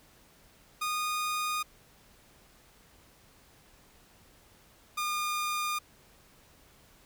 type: tone pair in turn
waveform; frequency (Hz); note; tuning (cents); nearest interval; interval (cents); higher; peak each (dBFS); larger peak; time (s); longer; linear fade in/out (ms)
sawtooth; 1230 / 1213.8; D#6 / D#6; -20 / -43; unison; 23; first; -26; neither; 0.81-1.63 / 4.97-5.79; neither; 10
effects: pink hiss -60 dBFS RMS until 7.05 s